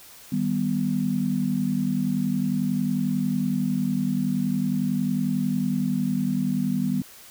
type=chord; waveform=sine; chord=Eb augmented; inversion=none; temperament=equal; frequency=155.56 / 196 / 246.9 Hz; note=Eb3 / G3 / B3; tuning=0 / 0 / 0 cents; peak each=-29 / -25 / -25 dBFS; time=0.32-7.02 s; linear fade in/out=5 ms; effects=white hiss -47 dBFS RMS until 7.3 s